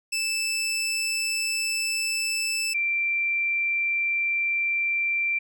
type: tone pair in turn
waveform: 20% pulse / sine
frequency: 2637 / 2355 Hz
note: E7 / D7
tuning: 0 / +4 cents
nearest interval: major second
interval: 196 cents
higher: first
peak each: -20 / -22 dBFS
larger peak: first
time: 0.12-2.74 / 2.74-5.39 s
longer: second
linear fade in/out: 10 ms
effects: none